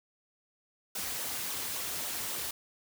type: noise with flanger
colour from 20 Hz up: white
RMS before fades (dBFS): -36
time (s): 0.95-2.51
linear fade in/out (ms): 5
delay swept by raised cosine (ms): 0.4 to 6.3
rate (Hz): 3.6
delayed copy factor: -0.5
effects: none